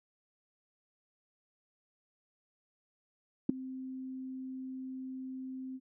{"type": "tone with ADSR envelope", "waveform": "sine", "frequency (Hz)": 260.6, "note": "C4", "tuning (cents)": -7, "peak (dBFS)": -18, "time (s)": [3.49, 5.8], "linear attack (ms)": 5, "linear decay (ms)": 6, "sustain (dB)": -21, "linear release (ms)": 45, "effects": []}